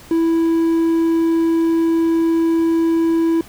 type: tone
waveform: triangle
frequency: 329.6 Hz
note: E4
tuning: in tune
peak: -11 dBFS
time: 0.11-3.41 s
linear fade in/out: 2 ms
effects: pink hiss -42 dBFS RMS until 3.48 s